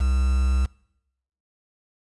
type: tone with quantisation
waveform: triangle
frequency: 64.9 Hz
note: C2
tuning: 13 cents flat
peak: -16 dBFS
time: 0-0.66 s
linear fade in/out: 10 ms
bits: 6
effects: noise-tail reverb RT60 0.8 s tail -24 dB re dry + resampled to 24000 Hz